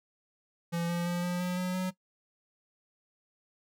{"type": "tone with pitch steps", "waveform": "square", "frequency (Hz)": [170.1, 172.47, 174.88, 177.32, 179.8, 182.31, 184.85], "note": ["F3", "F3", "F3", "F3", "F#3", "F#3", "F#3"], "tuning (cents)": [-45, -21, 3, 27, -49, -25, -1], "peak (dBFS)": -30, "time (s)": [0.72, 1.91], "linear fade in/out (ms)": 20, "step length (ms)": 170, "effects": ["noise-tail reverb RT60 0.1 s tail -18 dB re dry"]}